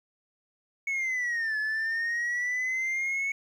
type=linear two-way sweep; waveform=sine; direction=down then up; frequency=2217 to 1712 to 2217 Hz; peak=-24 dBFS; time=0.87-3.32 s; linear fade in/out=5 ms; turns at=1.58 s; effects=tanh soft clip ceiling -26 dBFS + 10-bit